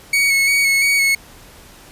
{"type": "tone with vibrato", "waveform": "40% pulse", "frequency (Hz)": 2217, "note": "C#7", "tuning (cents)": 0, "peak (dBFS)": -12, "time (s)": [0.13, 1.15], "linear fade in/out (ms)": 5, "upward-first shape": "square", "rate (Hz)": 2.9, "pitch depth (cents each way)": 19, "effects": ["pink hiss -43 dBFS RMS until 1.91 s", "resampled to 32000 Hz"]}